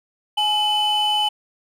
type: tone pair together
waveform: triangle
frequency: 843 / 3008 Hz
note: G#5 / F#7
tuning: +26 / +28 cents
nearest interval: octave + minor seventh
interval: 2202 cents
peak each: -18 / -17 dBFS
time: 0.37-1.29 s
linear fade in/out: 10 ms
effects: tanh soft clip ceiling -10 dBFS